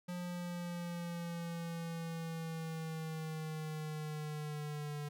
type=linear sweep; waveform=square; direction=down; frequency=177.9 to 146.83 Hz; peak=-40 dBFS; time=0.08-5.09 s; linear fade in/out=10 ms; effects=none